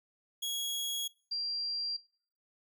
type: tone pair in turn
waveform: sawtooth / sine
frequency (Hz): 3322 / 4745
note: G#7 / D8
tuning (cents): 0 / +17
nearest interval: tritone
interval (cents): 617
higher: second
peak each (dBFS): -30 / -32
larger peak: first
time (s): 0.42-1.08 / 1.31-1.97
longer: neither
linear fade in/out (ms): 10
effects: noise-tail reverb RT60 0.5 s tail -24 dB re dry